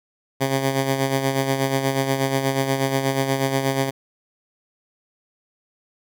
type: tone with tremolo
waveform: 10% pulse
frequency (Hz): 135.2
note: C#3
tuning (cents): -43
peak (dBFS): -9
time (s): 0.4-3.91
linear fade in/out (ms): 20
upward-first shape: sine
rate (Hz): 8.3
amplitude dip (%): 55
effects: none